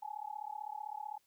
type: tone with amplitude modulation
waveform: sine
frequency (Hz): 846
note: G#5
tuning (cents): +32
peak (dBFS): -36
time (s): 0.02-1.18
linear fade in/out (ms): 10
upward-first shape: sine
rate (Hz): 35.7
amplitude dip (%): 100
effects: white hiss -75 dBFS RMS until 1.26 s